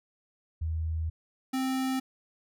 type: tone pair in turn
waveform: sine / square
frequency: 80.3 / 262.1 Hz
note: E2 / C4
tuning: -45 / +3 cents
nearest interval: octave + minor sixth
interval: 2048 cents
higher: second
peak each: -28 dBFS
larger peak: neither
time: 0.61-1.1 / 1.53-2 s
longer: first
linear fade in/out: 10 ms
effects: none